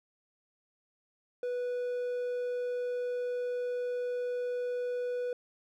triangle tone with hard clipping, 492 Hz, B4, 7 cents flat, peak -32 dBFS, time 1.43-5.33 s, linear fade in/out 2 ms, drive 6 dB, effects none

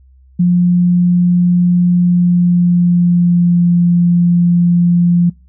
sine tone with pitch glide, 176.8 to 173.86 Hz, F3 to F3, +22 to -7 cents, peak -7 dBFS, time 0.39-5.3 s, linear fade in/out 10 ms, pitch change -29 cents, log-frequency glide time 1.94-3.67 s, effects noise-tail reverb RT60 0.3 s tail -26 dB re dry + added 65 Hz sine -42 dBFS peak until 5.48 s

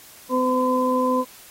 harmonic tone, 254.6 Hz, C4, 47 cents flat, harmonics 1 / 2 / 4, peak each -22 / -22 / -22 dBFS, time 0.29-1.25 s, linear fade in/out 50 ms, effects white hiss -46 dBFS RMS until 1.5 s + AAC 48 kbps

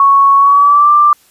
sine tone with pitch glide, 1108.7 to 1181.4 Hz, C#6 to D6, 0 to +10 cents, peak -4 dBFS, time 0-1.13 s, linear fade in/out 2 ms, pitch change +110 cents, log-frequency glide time 0.37-0.91 s, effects white hiss -49 dBFS RMS until 1.3 s + resampled to 32000 Hz

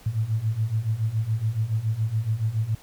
sine beating tone pair, 106.4 / 113.5 Hz, G#2 / A#2, +42 / -46 cents, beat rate 7.1 Hz, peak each -27 / -24 dBFS, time 0.06-2.75 s, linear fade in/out 5 ms, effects pink hiss -51 dBFS RMS until 2.82 s

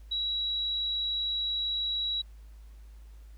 sine tone, 3889 Hz, B7, 27 cents flat, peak -28 dBFS, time 0.11-2.22 s, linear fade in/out 10 ms, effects added 53 Hz sine -46 dBFS peak until 3.37 s + pink hiss -66 dBFS RMS until 3.37 s

